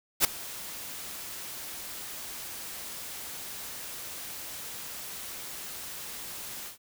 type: noise with ADSR envelope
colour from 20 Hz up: white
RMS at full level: -19 dBFS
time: 0.2-6.78 s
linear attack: 47 ms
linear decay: 4 ms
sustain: -21 dB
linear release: 120 ms
effects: none